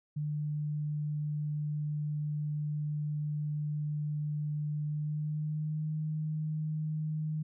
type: tone with pitch glide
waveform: sine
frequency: 149.5 to 154.68 Hz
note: D3 to D#3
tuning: +31 to -10 cents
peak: -31 dBFS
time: 0.16-7.43 s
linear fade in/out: 10 ms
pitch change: +59 cents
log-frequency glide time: 4.84-5.91 s
effects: none